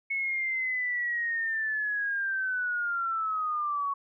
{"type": "linear sweep", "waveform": "sine", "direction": "down", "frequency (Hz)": [2200, 1108.7], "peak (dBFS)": -27, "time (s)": [0.1, 3.94], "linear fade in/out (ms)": 10, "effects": []}